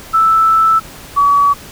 sine tone pair in turn, 1318.5 / 1136.7 Hz, E6 / C#6, 0 / +43 cents, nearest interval minor third, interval 257 cents, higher first, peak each -7 / -7 dBFS, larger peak neither, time 0.13-0.8 / 1.16-1.54 s, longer first, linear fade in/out 20 ms, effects pink hiss -34 dBFS RMS until 1.71 s

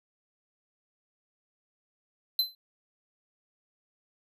square tone with exponential decay, 4060 Hz, B7, 47 cents sharp, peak -20 dBFS, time 2.39-2.55 s, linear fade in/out 2 ms, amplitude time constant 34 ms, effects none

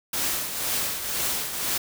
white noise with tremolo, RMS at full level -25 dBFS, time 0.13-1.78 s, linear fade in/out 5 ms, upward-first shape triangle, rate 2 Hz, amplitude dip 60%, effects none

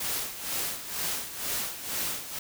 white noise with tremolo, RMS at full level -30 dBFS, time 0-2.39 s, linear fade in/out 5 ms, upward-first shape sine, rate 2.1 Hz, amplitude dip 70%, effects none

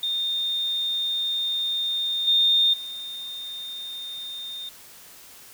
sine tone with level steps, 3644 Hz, A#7, 40 cents flat, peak -23 / -16 / -32 dBFS, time 0.03-4.69 s, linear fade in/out 2 ms, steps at 2.27 / 2.73 s, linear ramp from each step 10 ms, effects white hiss -47 dBFS RMS until 5.53 s

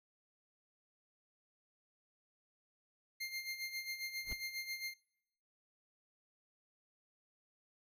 25% pulse tone with tremolo, 2109 Hz, C7, 13 cents sharp, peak -35 dBFS, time 3.2-4.94 s, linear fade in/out 10 ms, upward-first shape sine, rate 7.4 Hz, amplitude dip 70%
brown noise with exponential growth, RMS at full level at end -39 dBFS, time 4.22-4.33 s, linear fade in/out 5 ms, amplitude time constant 23 ms
effects noise-tail reverb RT60 0.8 s tail -24 dB re dry

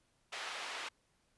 white band-pass noise, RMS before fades -43 dBFS, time 0.32-0.89 s, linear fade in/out 10 ms, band 610 to 3000 Hz, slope 12 dB/octave, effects pink hiss -75 dBFS RMS until 1.37 s + resampled to 24000 Hz

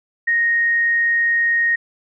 sine tone, 1864.7 Hz, A#6, in tune, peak -14 dBFS, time 0.27-1.76 s, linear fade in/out 10 ms, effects none

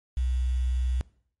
sine tone with quantisation, 62.8 Hz, B1, 30 cents sharp, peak -23 dBFS, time 0.17-1.01 s, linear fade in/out 0 ms, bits 8, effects noise-tail reverb RT60 0.6 s tail -21 dB re dry + MP3 48 kbps

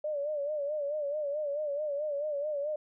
sine tone with vibrato, 587.3 Hz, D5, in tune, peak -30 dBFS, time 0.04-2.76 s, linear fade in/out 5 ms, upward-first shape sine, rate 4.6 Hz, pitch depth 81 cents each way, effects none

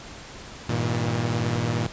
sawtooth tone cluster, 100.3 / 118.1 / 160.7 Hz, G2 / A#2 / E3, +40 / +23 / -44 cents, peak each -26 / -21 / -26 dBFS, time 0.69-1.87 s, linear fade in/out 5 ms, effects pink hiss -41 dBFS RMS until 1.92 s + resampled to 16000 Hz

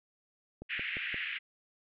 click train, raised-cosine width 2 ms, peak -30 dBFS, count 4, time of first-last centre 0.62-1.144 s, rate 5.73 Hz
pink band-pass noise, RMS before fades -37 dBFS, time 0.69-1.39 s, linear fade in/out 20 ms, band 1700 to 2900 Hz, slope 48 dB/octave
effects none

